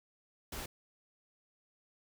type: noise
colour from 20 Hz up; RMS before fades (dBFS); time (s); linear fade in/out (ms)
pink; -42; 0.52-0.66; 5
effects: none